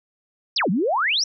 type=exponential two-way sweep; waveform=sine; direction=down then up; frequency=5920 to 164.81 to 5920 Hz; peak=-18 dBFS; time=0.56-1.24 s; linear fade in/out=5 ms; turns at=0.7 s; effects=none